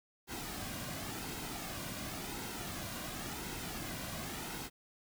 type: noise with flanger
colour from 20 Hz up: pink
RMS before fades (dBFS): -42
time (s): 0.27-4.7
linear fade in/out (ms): 50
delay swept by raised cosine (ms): 1.7 to 2.31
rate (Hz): 0.93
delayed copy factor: -0.5
effects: none